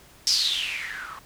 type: noise with low-pass filter sweep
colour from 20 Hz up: violet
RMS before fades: -27 dBFS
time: 0.27-1.19 s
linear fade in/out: 0 ms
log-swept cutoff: 5400 to 1100 Hz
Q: 7.6
effects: pink hiss -52 dBFS RMS until 1.25 s